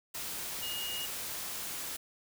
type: tone in noise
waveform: sine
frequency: 2864 Hz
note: F7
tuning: 43 cents sharp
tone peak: -37 dBFS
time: 0.62-1.06 s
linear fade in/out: 10 ms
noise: white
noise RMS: -39 dBFS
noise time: 0.14-1.97 s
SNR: -1 dB
effects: none

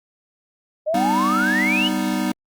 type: exponential sweep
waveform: sine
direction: up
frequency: 595 to 3060 Hz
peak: -18 dBFS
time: 0.86-1.89 s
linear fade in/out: 20 ms
type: chord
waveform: square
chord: G augmented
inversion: none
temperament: equal with one note detuned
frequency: 196 / 248.5 / 311.1 Hz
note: G3 / B3 / D#4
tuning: 0 / +11 / 0 cents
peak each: -25 dBFS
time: 0.94-2.32 s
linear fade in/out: 5 ms
effects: Opus 48 kbps

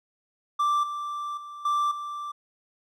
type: tone with level steps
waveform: triangle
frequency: 1174.7 Hz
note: D6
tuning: in tune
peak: -19 / -28 / -36 / -20 / -30 dBFS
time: 0.59-2.32 s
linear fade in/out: 10 ms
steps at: 0.83 / 1.37 / 1.65 / 1.91 s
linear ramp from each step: 5 ms
effects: none

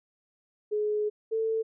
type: tone pair in turn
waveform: sine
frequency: 421.6 / 445.4 Hz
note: G#4 / A4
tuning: +26 / +21 cents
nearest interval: minor second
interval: 95 cents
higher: second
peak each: -25 dBFS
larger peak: neither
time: 0.71-1.1 / 1.31-1.63 s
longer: first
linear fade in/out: 20 ms
effects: none

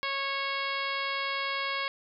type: harmonic tone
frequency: 550 Hz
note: C#5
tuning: 14 cents flat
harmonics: 1 / 2 / 3 / 4 / 5 / 6 / 7 / 8 / 9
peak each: -40 / -34 / -38 / -34 / -41 / -39 / -44 / -42 / -45 dBFS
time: 0.03-1.88 s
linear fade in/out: 0 ms
effects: none

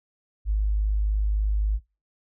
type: tone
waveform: sine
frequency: 51.8 Hz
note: G#1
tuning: 4 cents flat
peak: -20 dBFS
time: 0.45-1.8 s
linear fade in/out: 50 ms
effects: noise-tail reverb RT60 0.3 s tail -26 dB re dry

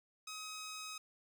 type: tone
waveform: 10% pulse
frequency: 1267 Hz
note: D#6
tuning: 31 cents sharp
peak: -36 dBFS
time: 0.27-0.98 s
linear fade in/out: 5 ms
effects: none

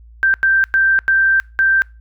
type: tone bursts at uneven times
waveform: sine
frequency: 1568 Hz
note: G6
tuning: in tune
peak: -10 dBFS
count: 5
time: 0.23-0.34 / 0.43-0.64 / 0.74-0.99 / 1.08-1.4 / 1.59-1.82 s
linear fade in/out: 0 ms
effects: noise-tail reverb RT60 0.3 s tail -25 dB re dry + added 57 Hz sine -39 dBFS peak until 2 s

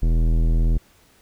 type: tone with tanh clipping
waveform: sine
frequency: 40.84 Hz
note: E1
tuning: 15 cents flat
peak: -17 dBFS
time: 0.02-0.78 s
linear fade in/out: 10 ms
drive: 16 dB
effects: pink hiss -56 dBFS RMS until 1.21 s

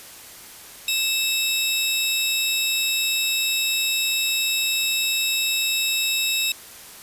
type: tone pair together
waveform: sawtooth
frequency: 2637 / 3785 Hz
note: E7 / A#7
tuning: 0 / +26 cents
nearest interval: tritone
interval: 626 cents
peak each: -20 dBFS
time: 0.88-6.52 s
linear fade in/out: 2 ms
effects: white hiss -42 dBFS RMS until 7.02 s + resampled to 32000 Hz

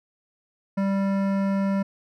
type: tone with hard clipping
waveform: sine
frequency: 196 Hz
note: G3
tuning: in tune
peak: -23 dBFS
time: 0.77-1.83 s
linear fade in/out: 10 ms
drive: 15 dB
effects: none

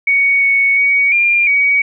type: tone with pitch steps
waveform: sine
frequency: 2234 / 2221 / 2247 / 2397 / 2257 Hz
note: C#7 / C#7 / C#7 / D7 / C#7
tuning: +13 / +3 / +23 / +35 / +31 cents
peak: -9 dBFS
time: 0.07-1.82 s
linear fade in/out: 5 ms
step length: 350 ms
effects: none

